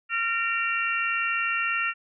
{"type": "harmonic tone with a mistuned harmonic", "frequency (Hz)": 458.6, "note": "A#4", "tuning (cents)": -28, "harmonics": [3, 4, 5, 6], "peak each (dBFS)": [-28, -30, -32, -28], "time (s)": [0.09, 1.94], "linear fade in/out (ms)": 50, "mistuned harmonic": 5, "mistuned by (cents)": 34, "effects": []}